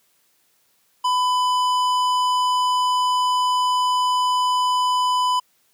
sine tone with tanh clipping, 1000 Hz, B5, 21 cents sharp, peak -19 dBFS, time 1.04-5.4 s, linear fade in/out 10 ms, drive 15 dB, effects white hiss -63 dBFS RMS until 5.73 s + high-pass 100 Hz 12 dB/octave

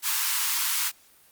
white high-pass noise, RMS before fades -26 dBFS, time 0.02-0.92 s, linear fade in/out 50 ms, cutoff 870 Hz, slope 96 dB/octave, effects white hiss -57 dBFS RMS until 1.31 s + Opus 48 kbps

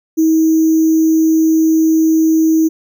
sine tone with sample-and-hold, 320 Hz, D#4, 49 cents sharp, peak -8 dBFS, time 0.17-2.69 s, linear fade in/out 20 ms, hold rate 6300 Hz, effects none

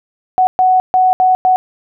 sine tone bursts at uneven times, 743 Hz, F#5, 7 cents sharp, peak -7 dBFS, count 5, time 0.38-0.47 / 0.59-0.8 / 0.94-1.13 / 1.2-1.35 / 1.45-1.56 s, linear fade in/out 0 ms, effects none

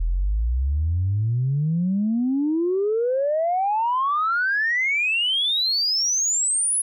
sine exponential sweep, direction up, 39.76 to 10600 Hz, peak -18 dBFS, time 0-6.82 s, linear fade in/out 10 ms, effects tanh soft clip ceiling -14 dBFS

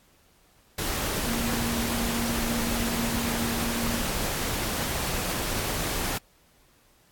sine tone in noise, 233.1 Hz, A#3, in tune, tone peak -29 dBFS, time 1.26-4.02 s, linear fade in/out 5 ms, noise pink, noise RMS -29 dBFS, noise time 0.78-6.18 s, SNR -3 dB, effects pink hiss -61 dBFS RMS until 7.11 s + AAC 64 kbps

